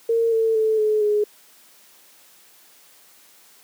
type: tone with pitch steps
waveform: sine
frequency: 458.9 / 448.4 / 438.2 / 428.2 / 418.4 Hz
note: A#4 / A4 / A4 / A4 / G#4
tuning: -27 / +33 / -7 / -47 / +13 cents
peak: -16 dBFS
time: 0.09-1.24 s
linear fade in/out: 5 ms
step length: 230 ms
effects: white hiss -52 dBFS RMS until 3.63 s + high-pass 200 Hz 12 dB/octave